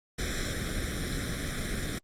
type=noise with comb filter; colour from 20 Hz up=pink; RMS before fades=-32 dBFS; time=0.18-1.99 s; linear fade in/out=10 ms; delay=0.54 ms; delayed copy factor=+1; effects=low-pass 10000 Hz 12 dB/octave + Opus 48 kbps